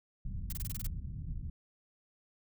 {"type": "low-pass noise", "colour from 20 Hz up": "pink", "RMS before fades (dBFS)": -39, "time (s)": [0.25, 1.5], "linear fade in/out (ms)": 5, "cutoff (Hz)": 160, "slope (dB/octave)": 24}
{"type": "noise bursts", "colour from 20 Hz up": "blue", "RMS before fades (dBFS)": -41, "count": 8, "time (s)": [0.5, 0.867], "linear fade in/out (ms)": 2, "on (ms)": 24, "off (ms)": 25}
{"effects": []}